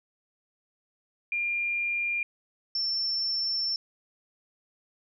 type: tone pair in turn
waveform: sine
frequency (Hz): 2400 / 5388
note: D7 / E8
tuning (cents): +37 / +37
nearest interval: octave + major second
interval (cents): 1400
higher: second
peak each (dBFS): -26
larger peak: neither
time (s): 1.32-2.23 / 2.75-3.76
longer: second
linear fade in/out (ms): 2
effects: none